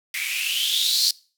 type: noise with band-pass filter sweep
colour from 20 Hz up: violet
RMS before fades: -23 dBFS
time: 0.14-1.11 s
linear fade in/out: 2 ms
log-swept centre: 2100 to 4600 Hz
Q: 8.2
effects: noise-tail reverb RT60 0.4 s tail -23 dB re dry